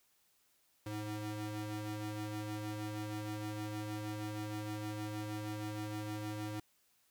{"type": "ring-modulated tone", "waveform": "40% pulse", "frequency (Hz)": 212.4, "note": "G#3", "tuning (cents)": 39, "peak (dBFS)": -35, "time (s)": [0.86, 6.6], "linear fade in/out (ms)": 5, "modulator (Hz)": 103, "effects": ["white hiss -73 dBFS RMS until 7.1 s"]}